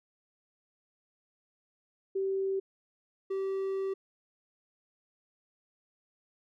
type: tone pair in turn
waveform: sine / triangle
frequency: 386.7 / 386.7 Hz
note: G4 / G4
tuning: -24 / -24 cents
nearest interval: unison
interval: 0 cents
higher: neither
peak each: -28 dBFS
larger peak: neither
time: 2.15-2.6 / 3.3-3.94 s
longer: second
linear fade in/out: 10 ms
effects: none